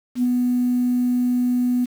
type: tone with ADSR envelope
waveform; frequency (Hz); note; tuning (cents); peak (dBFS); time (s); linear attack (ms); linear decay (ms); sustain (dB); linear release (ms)
sine; 246.9; B3; 0; -14; 0.15-1.86; 80; 27; -2; 20
effects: tanh soft clip ceiling -10 dBFS + 7-bit